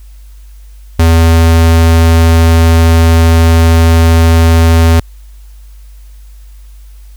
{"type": "tone", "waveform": "square", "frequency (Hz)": 82.41, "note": "E2", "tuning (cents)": 0, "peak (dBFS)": -4, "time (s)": [0.99, 5], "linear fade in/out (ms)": 5, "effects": ["added 50 Hz sine -30 dBFS peak until 7.16 s", "white hiss -49 dBFS RMS until 7.16 s"]}